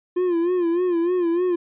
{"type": "tone with vibrato", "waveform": "triangle", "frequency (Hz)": 349.2, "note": "F4", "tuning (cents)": 0, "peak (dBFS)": -16, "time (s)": [0.16, 1.56], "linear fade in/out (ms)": 10, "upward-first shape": "sine", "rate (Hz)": 3.3, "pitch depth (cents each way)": 83, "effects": ["resampled to 8000 Hz"]}